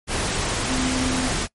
sine tone in noise, 256.7 Hz, C4, 33 cents flat, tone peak -23 dBFS, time 0.67-1.3 s, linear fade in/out 50 ms, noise pink, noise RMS -24 dBFS, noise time 0.07-1.48 s, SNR -2 dB, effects noise-tail reverb RT60 0.1 s tail -23 dB re dry + MP3 48 kbps

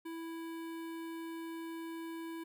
square tone with notch filter, 329.6 Hz, E4, in tune, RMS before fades -43 dBFS, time 0.05-2.44 s, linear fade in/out 10 ms, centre 5800 Hz, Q 0.94, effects none

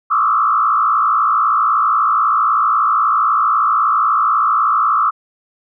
sine tone with frequency modulation, 1225 Hz, D#6, 27 cents flat, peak -11 dBFS, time 0.1-5.11 s, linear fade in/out 20 ms, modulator 56.2 Hz, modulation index 2, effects none

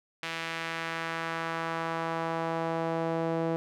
sawtooth tone with band-pass filter sweep, 164.5 Hz, E3, 3 cents flat, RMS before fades -32 dBFS, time 0.23-3.56 s, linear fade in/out 0 ms, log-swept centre 2500 to 500 Hz, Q 1.2, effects none

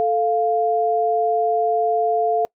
sine tone pair together, 440 / 698.5 Hz, A4 / F5, 0 / 0 cents, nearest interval minor sixth, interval 800 cents, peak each -20 / -18 dBFS, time 0-2.45 s, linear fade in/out 0 ms, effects noise-tail reverb RT60 0.1 s tail -25 dB re dry

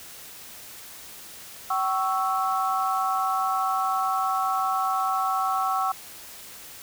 sine chord, C# diminished, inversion second, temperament equal with one note detuned, 763.9 / 1108.7 / 1318.5 Hz, G5 / C#6 / E6, -45 / 0 / 0 cents, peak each -26 / -27 / -27 dBFS, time 1.7-5.92 s, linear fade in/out 5 ms, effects white hiss -43 dBFS RMS until 6.82 s

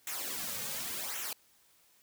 white noise with flanger, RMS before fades -38 dBFS, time 0.07-1.33 s, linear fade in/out 2 ms, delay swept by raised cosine 0.21 to 3.01 ms, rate 0.89 Hz, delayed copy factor -0.7, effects white hiss -66 dBFS RMS until 2.02 s

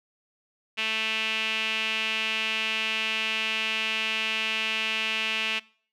sawtooth tone with band-pass filter, 220 Hz, A3, in tune, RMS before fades -28 dBFS, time 0.77-5.6 s, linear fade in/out 20 ms, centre 2700 Hz, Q 4.8, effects noise-tail reverb RT60 0.5 s tail -23 dB re dry

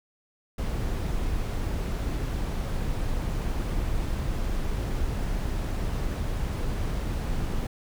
brown noise, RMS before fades -28 dBFS, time 0.58-7.67 s, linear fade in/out 5 ms, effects none

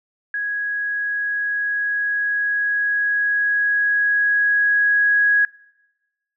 sine tone with level ramp, 1661.2 Hz, G#6, in tune, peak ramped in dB -21 to -12 dBFS, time 0.34-5.45 s, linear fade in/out 2 ms, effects noise-tail reverb RT60 1.0 s tail -24 dB re dry

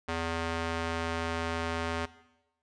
square tone with band-pass filter, 82.9 Hz, E2, 10 cents sharp, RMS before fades -33 dBFS, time 0.08-2.06 s, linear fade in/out 10 ms, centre 1400 Hz, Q 0.5, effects noise-tail reverb RT60 0.9 s tail -17 dB re dry + resampled to 22050 Hz

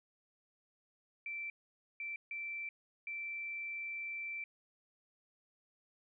sine tone bursts at uneven times, 2338 Hz, D7, 8 cents flat, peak -39 dBFS, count 4, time 1.26-1.5 / 2-2.16 / 2.31-2.69 / 3.07-4.44 s, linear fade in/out 2 ms, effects none

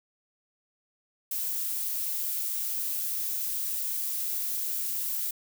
violet noise, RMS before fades -31 dBFS, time 1.31-5.31 s, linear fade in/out 5 ms, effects none

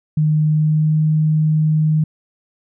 sine tone with pitch glide, 153.5 to 155.1 Hz, D#3 to D#3, -23 to -5 cents, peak -12 dBFS, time 0.17-2.04 s, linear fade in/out 5 ms, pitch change +18 cents, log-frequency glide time 0.48-0.98 s, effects none

